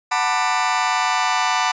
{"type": "chord", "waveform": "sawtooth", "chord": "B minor seventh", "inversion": "second", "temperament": "just", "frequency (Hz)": [740.8, 889, 987.8, 1185.3], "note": ["F#5", "A5", "B5", "D6"], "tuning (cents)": [2, 18, 0, 16], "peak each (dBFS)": -19, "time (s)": [0.11, 1.72], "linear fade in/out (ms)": 10, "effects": ["resampled to 16000 Hz"]}